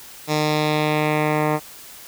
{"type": "tone with low-pass filter sweep", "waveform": "10% pulse", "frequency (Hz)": 152.2, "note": "D#3", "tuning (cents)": -38, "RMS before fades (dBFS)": -20, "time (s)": [0.27, 1.6], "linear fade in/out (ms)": 50, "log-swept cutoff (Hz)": [6000, 1500], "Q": 1.6, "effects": ["white hiss -41 dBFS RMS until 2.07 s"]}